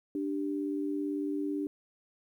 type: tone pair together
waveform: sine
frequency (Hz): 294 / 392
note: D4 / G4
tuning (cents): +2 / 0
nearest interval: perfect fourth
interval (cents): 498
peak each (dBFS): -31 / -37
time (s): 0.15-1.67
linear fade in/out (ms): 2
effects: 11-bit